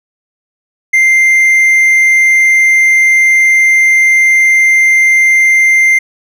triangle tone, 2093 Hz, C7, in tune, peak -3 dBFS, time 0.93-5.99 s, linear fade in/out 10 ms, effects none

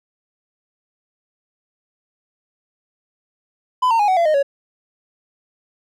triangle tone with pitch steps, 1007 / 912.8 / 827.4 / 750.1 / 679.9 / 616.3 / 558.7 Hz, B5 / A#5 / G#5 / F#5 / F5 / D#5 / C#5, +33 / -37 / -7 / +23 / -47 / -17 / +13 cents, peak -11 dBFS, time 3.82-4.429 s, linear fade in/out 10 ms, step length 87 ms, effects none

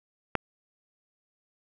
click, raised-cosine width 0.5 ms, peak -9 dBFS, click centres 0.353 s, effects none

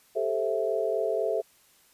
sine chord, A minor seventh, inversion third, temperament just, 396 / 440 / 528 / 660 Hz, G4 / A4 / C5 / E5, +18 / 0 / +16 / +2 cents, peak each -32 / -29 / -32 / -29 dBFS, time 0.15-1.42 s, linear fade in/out 20 ms, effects white hiss -61 dBFS RMS until 1.93 s + resampled to 32000 Hz

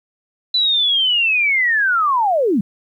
sine linear sweep, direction down, 4013 to 174.61 Hz, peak -13 dBFS, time 0.54-2.61 s, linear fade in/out 5 ms, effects 9-bit

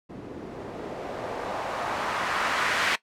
blue noise with low-pass filter sweep, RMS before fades -30 dBFS, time 0.09-2.96 s, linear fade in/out 10 ms, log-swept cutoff 280 to 1900 Hz, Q 1.3, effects noise-tail reverb RT60 0.1 s tail -18 dB re dry

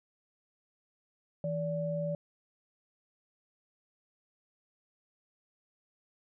sine tone pair together, 162.6 / 579.4 Hz, E3 / D5, -23 / -24 cents, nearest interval octave + minor seventh, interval 2199 cents, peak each -34 / -33 dBFS, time 1.44-2.15 s, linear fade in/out 2 ms, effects none

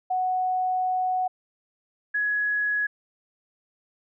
sine tone pair in turn, 740 / 1678.6 Hz, F#5 / G#6, 0 / +18 cents, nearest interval octave + major second, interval 1418 cents, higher second, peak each -22 dBFS, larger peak neither, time 0.1-1.28 / 2.14-2.87 s, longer first, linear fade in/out 10 ms, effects none

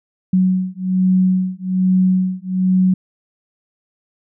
sine beating tone pair, 185 / 186.2 Hz, F#3 / F#3, 0 / +11 cents, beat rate 1.2 Hz, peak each -16 dBFS, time 0.33-2.94 s, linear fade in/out 5 ms, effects none

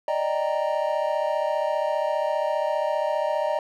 triangle chord, Eb major seventh, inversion third, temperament equal, 587.3 / 622.3 / 784 / 932.3 Hz, D5 / Eb5 / G5 / Bb5, 0 / 0 / 0 / 0 cents, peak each -25 / -24 / -30 / -27 dBFS, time 0.08-3.59 s, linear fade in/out 2 ms, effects none

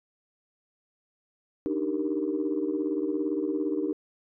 sine chord, Eb major seventh, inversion third, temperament equal, 293.7 / 311.1 / 392 / 466.2 Hz, D4 / Eb4 / G4 / Bb4, 0 / 0 / 0 / 0 cents, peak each -31 / -29 / -31 / -34 dBFS, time 1.66-3.93 s, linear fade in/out 0 ms, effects tanh soft clip ceiling -17 dBFS

